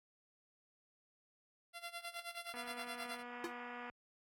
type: tone with tremolo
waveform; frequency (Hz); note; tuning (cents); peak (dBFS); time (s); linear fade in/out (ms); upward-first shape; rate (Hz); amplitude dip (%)
10% pulse; 687; F5; -29; -34; 1.73-3.23; 50; sine; 9.5; 85
type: click train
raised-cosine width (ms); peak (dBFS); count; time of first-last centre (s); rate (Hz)
0.5; -35; 331; 2.54-3.898; 243
type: tone with exponential decay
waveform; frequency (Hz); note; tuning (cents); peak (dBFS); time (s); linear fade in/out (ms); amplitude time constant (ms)
square; 342.8; F4; -32; -37; 3.44-3.55; 2; 23
effects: high-pass 60 Hz 12 dB/octave + AAC 48 kbps